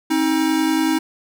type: tone pair together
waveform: square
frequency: 266.7 / 317.2 Hz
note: C4 / D#4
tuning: +33 / +33 cents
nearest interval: minor third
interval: 300 cents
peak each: -22 / -18 dBFS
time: 0.1-0.99 s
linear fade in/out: 10 ms
effects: none